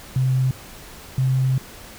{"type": "tone pair in turn", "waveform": "sine", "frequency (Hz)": [130, 130.9], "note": ["C3", "C3"], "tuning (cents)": [-11, 1], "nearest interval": "unison", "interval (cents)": 12, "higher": "second", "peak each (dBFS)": -16, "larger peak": "neither", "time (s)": [[0.16, 0.51], [1.18, 1.58]], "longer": "second", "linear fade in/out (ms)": 2, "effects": ["pink hiss -41 dBFS RMS until 1.98 s"]}